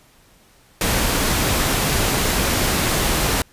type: noise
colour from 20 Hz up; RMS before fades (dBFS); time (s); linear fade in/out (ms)
pink; -19; 0.81-3.42; 2
effects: pink hiss -53 dBFS RMS until 3.52 s + resampled to 32000 Hz